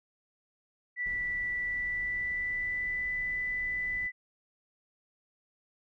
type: tone with pitch glide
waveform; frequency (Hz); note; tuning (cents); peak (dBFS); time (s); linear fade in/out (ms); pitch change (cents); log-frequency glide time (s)
sine; 1966 to 1993.4; B6 to B6; -8 to +16; -30; 0.96-4.12; 50; +24; 1.65-3.11
type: noise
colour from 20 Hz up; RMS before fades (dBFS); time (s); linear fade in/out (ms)
brown; -49; 1.06-4.07; 5
effects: none